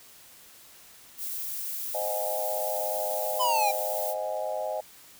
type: noise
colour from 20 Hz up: violet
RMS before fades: -34 dBFS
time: 1.17-4.15 s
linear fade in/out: 50 ms
type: chord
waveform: sine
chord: Ab dominant seventh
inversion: first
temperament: equal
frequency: 523.3 / 622.3 / 740 / 830.6 Hz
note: C5 / Eb5 / Gb5 / Ab5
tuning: 0 / 0 / 0 / 0 cents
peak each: -35 / -31 / -37 / -36 dBFS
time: 1.94-4.81 s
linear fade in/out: 10 ms
type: exponential sweep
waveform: square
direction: down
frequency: 1027 to 784 Hz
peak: -24 dBFS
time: 3.39-3.72 s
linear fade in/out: 20 ms
effects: white hiss -52 dBFS RMS until 5.19 s